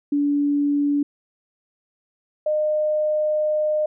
sine tone pair in turn, 287.9 / 610 Hz, D4 / D#5, -34 / -34 cents, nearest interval octave + minor second, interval 1300 cents, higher second, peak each -17 / -18 dBFS, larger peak first, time 0.12-1.03 / 2.46-3.86 s, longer second, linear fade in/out 5 ms, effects none

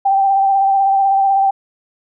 sine tone with vibrato, 783 Hz, G5, 2 cents flat, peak -10 dBFS, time 0.05-1.51 s, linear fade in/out 10 ms, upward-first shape sine, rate 16 Hz, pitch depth 24 cents each way, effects none

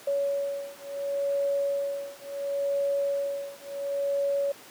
sine beating tone pair, 561 / 561.71 Hz, C#5 / C#5, +21 / +23 cents, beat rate 0.71 Hz, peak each -29 dBFS, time 0.07-4.52 s, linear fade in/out 5 ms, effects pink hiss -48 dBFS RMS until 4.7 s + high-pass 300 Hz 12 dB/octave

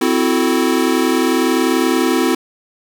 square chord, F# half-diminished seventh, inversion second, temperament equal with one note detuned, 258.5 / 329.6 / 370 / 440 Hz, C4 / E4 / F#4 / A4, -21 / 0 / 0 / 0 cents, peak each -18 / -18 / -20 / -23 dBFS, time 0.01-2.35 s, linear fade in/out 5 ms, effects none

